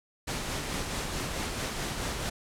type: noise with tremolo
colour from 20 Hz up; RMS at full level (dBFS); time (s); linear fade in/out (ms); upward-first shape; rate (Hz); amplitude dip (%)
pink; -32; 0.27-2.3; 10; sine; 4.6; 30
effects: low-pass 10000 Hz 12 dB/octave